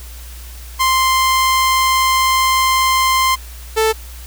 sawtooth tone pair in turn, 1046.5 / 440.8 Hz, C6 / A4, 0 / +3 cents, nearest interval octave + minor third, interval 1497 cents, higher first, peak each -8 / -8 dBFS, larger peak neither, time 0.79-3.36 / 3.76-3.93 s, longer first, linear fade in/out 20 ms, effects added 60 Hz sine -31 dBFS peak until 4.26 s + white hiss -39 dBFS RMS until 4.26 s

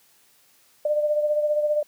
sine beating tone pair, 597 / 612 Hz, D5 / D#5, +28 / -29 cents, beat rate 15 Hz, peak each -20 / -29 dBFS, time 0.85-1.83 s, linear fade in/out 5 ms, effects white hiss -59 dBFS RMS until 1.87 s + high-pass 100 Hz 12 dB/octave

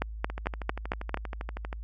two click trains, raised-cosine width 0.5 ms, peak -12 / -21 dBFS, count 6 / 19, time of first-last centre 0.02-1.144 / 0.3-1.729 s, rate 4.45 / 12.6 Hz, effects added 54 Hz sine -36 dBFS peak until 1.83 s

